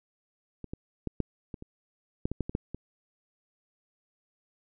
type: clicks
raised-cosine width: 3 ms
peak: -26 / -23 / -18 / -14 / -25 / -29 / -15 / -19 / -16 / -21 / -15 / -23 dBFS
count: 12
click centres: 0.643 / 0.735 / 1.073 / 1.203 / 1.542 / 1.624 / 2.255 / 2.316 / 2.407 / 2.495 / 2.551 / 2.746 s
effects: none